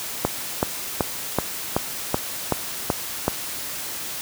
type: click train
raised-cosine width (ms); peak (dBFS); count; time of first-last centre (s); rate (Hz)
1; -4; 9; 0.25-3.28; 2.64
effects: white hiss -31 dBFS RMS until 4.21 s + high-pass 60 Hz 12 dB/octave